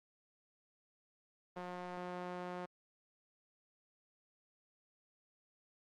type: tone with band-pass filter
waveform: sawtooth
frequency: 179.2 Hz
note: F3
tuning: 45 cents sharp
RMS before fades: -44 dBFS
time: 1.56-2.66 s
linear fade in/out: 10 ms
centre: 780 Hz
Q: 0.81
effects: Opus 24 kbps